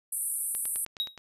white band-pass noise, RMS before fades -32 dBFS, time 0.12-0.85 s, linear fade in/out 5 ms, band 8600 to 12000 Hz, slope 96 dB/octave
click train, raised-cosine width 0.2 ms, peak -25 dBFS, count 7, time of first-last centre 0.55-1.177 s, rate 9.57 Hz
triangle tone with exponential decay, 3807 Hz, A#7, 36 cents sharp, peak -22 dBFS, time 1-1.18 s, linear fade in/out 0 ms, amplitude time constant 38 ms
effects none

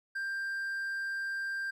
triangle tone, 1585 Hz, G6, 19 cents sharp, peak -31 dBFS, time 0.15-1.71 s, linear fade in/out 10 ms, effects none

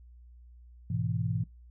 sine chord, E major, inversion first, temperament equal, 103.83 / 123.47 / 164.81 Hz, G#2 / B2 / E3, 0 / 0 / 0 cents, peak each -32 / -32 / -33 dBFS, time 0.9-1.44 s, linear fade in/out 5 ms, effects noise-tail reverb RT60 0.2 s tail -23 dB re dry + added 60 Hz sine -50 dBFS peak until 1.7 s

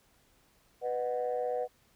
sine chord, B major, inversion none, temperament equal with one note detuned, 493.9 / 609.1 / 740 Hz, B4 / D#5 / F#5, 0 / -37 / 0 cents, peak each -31 / -36 / -35 dBFS, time 0.81-1.68 s, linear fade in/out 50 ms, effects tanh soft clip ceiling -23 dBFS + pink hiss -67 dBFS RMS until 1.95 s

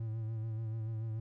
triangle tone with vibrato, 111.3 Hz, A2, 20 cents sharp, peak -33 dBFS, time 0-1.2 s, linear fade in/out 5 ms, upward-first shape sine, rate 6.9 Hz, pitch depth 39 cents each way, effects none

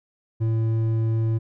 sine tone with hard clipping, 112.2 Hz, A2, 34 cents sharp, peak -21 dBFS, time 0.4-1.39 s, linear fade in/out 20 ms, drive 6 dB, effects none

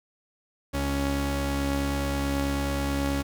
sawtooth tone pair together, 69.3 / 278.7 Hz, C#2 / C#4, 0 / +9 cents, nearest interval 2 octaves, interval 2409 cents, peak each -24 dBFS, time 0.73-3.23 s, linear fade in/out 20 ms, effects none

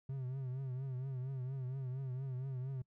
triangle tone with vibrato, 130.81 Hz, C3, in tune, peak -36 dBFS, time 0.09-2.82 s, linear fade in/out 5 ms, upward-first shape triangle, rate 4.3 Hz, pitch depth 93 cents each way, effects noise-tail reverb RT60 0.1 s tail -24 dB re dry

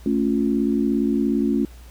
sine chord, A augmented, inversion none, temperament equal, 220 / 277.2 / 349.2 Hz, A3 / C#4 / E#4, 0 / 0 / 0 cents, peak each -21 / -21 / -25 dBFS, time 0.06-1.65 s, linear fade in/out 2 ms, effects added 60 Hz sine -40 dBFS peak until 1.9 s + pink hiss -51 dBFS RMS until 1.9 s

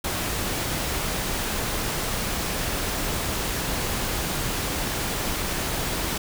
pink noise, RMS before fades -27 dBFS, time 0.04-6.18 s, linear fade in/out 5 ms, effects none

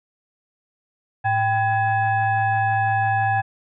sine tone with frequency modulation, 784 Hz, G5, in tune, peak -17 dBFS, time 1.24-3.42 s, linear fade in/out 20 ms, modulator 894 Hz, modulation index 0.91, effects none

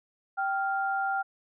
sine tone pair together, 780.4 / 1396.9 Hz, G5 / F6, -8 / 0 cents, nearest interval minor seventh, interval 1008 cents, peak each -28 / -30 dBFS, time 0.37-1.23 s, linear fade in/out 20 ms, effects none

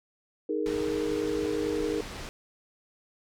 sine chord, D# suspended fourth, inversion none, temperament equal, 311.1 / 415.3 / 466.2 Hz, D#4 / G#4 / A#4, 0 / 0 / 0 cents, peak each -31 dBFS, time 0.49-2.01 s, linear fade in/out 5 ms
pink low-pass noise, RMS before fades -40 dBFS, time 0.66-2.29 s, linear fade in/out 0 ms, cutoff 6400 Hz, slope 12 dB/octave
effects none

